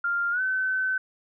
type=tone with pitch glide; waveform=sine; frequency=1396.9 to 1523.3 Hz; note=F6 to F#6; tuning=0 to +50 cents; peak=-23 dBFS; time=0.04-0.98 s; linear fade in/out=5 ms; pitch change=+150 cents; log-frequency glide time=0.31-0.41 s; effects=none